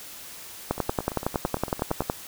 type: two click trains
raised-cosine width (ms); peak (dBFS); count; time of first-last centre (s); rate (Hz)
1; -19 / -9; 12 / 16; 0.78-2.02 / 0.71-2.099; 8.87 / 10.8
effects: white hiss -42 dBFS RMS until 2.27 s